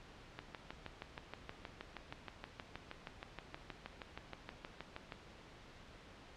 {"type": "click train", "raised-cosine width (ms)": 0.3, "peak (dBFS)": -28, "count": 31, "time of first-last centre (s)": [0.39, 5.122], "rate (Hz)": 6.34, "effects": ["pink hiss -57 dBFS RMS until 6.36 s", "low-pass 4000 Hz 12 dB/octave"]}